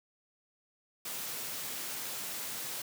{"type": "high-pass noise", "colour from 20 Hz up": "white", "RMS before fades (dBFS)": -39, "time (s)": [1.05, 2.82], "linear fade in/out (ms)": 5, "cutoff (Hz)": 110, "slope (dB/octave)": 48, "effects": []}